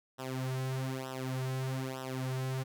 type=tone with flanger; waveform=sawtooth; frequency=130.81 Hz; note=C3; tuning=in tune; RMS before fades=-36 dBFS; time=0.18-2.64 s; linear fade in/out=20 ms; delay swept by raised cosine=0.44 to 4.34 ms; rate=1.1 Hz; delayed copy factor=-0.9; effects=none